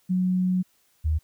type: tone pair in turn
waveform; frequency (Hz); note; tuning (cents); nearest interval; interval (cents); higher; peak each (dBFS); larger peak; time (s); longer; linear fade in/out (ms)
sine; 183.5 / 77.87; F#3 / D#2; -14 / +2; octave + minor third; 1484; first; -20; neither; 0.09-0.63 / 1.04-1.19; first; 20
effects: white hiss -65 dBFS RMS until 1.23 s